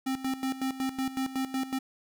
square tone with tremolo, 264.1 Hz, C4, 16 cents sharp, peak -28 dBFS, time 0.06-1.79 s, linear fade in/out 10 ms, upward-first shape square, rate 5.4 Hz, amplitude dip 75%, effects none

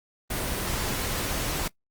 pink noise, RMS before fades -29 dBFS, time 0.3-1.68 s, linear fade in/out 5 ms, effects noise-tail reverb RT60 0.1 s tail -22 dB re dry + Opus 24 kbps

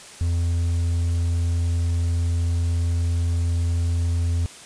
triangle tone, 85.2 Hz, F2, 42 cents flat, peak -17 dBFS, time 0.21-4.46 s, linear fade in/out 0 ms, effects white hiss -42 dBFS RMS until 4.65 s + resampled to 22050 Hz

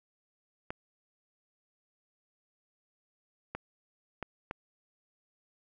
clicks, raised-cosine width 0.5 ms, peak -21 dBFS, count 4, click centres 0.705 / 3.55 / 4.227 / 4.511 s, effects none

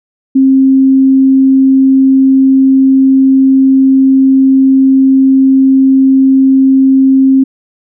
sine tone, 266.7 Hz, C4, 33 cents sharp, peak -3 dBFS, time 0.35-7.44 s, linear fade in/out 10 ms, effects none

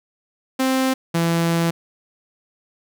sawtooth tone pair in turn, 262.2 / 167.58 Hz, C4 / E3, +4 / +29 cents, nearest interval minor sixth, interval 775 cents, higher first, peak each -13 dBFS, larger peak neither, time 0.59-0.94 / 1.14-1.71 s, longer second, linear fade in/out 10 ms, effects none

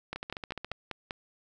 two click trains, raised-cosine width 0.3 ms, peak -21 / -19 dBFS, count 9 / 6, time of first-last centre 0.16-0.716 / 0.13-1.108 s, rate 14.4 / 5.11 Hz, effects none

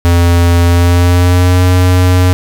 square tone with pitch glide, 86.2 to 90.75 Hz, F2 to F#2, -22 to -33 cents, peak -6 dBFS, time 0.05-2.33 s, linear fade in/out 0 ms, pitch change +89 cents, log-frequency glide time 0.65-1.65 s, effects none

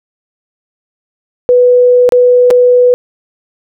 sine tone with dropouts, 493.9 Hz, B4, in tune, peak -3 dBFS, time 1.49-2.94 s, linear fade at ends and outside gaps 0 ms, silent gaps 2.091-2.122 / 2.504-2.509 s, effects none

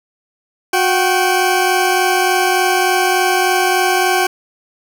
20% pulse tone pair together, 364.8 / 773 Hz, F#4 / G5, -24 / -24 cents, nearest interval octave + minor second, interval 1300 cents, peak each -10 dBFS, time 0.73-4.27 s, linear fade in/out 5 ms, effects none

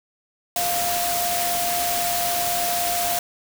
sine tone in noise, 700 Hz, F5, 4 cents sharp, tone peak -24 dBFS, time 0.56-3.19 s, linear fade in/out 2 ms, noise white, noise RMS -25 dBFS, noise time 0.56-3.19 s, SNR -2 dB, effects none

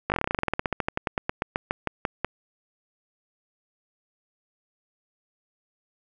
slowing click train, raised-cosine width 0.5 ms, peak -9 dBFS, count 29, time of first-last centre 0.1-2.246 s, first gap 19 ms, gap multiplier 1.09, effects none

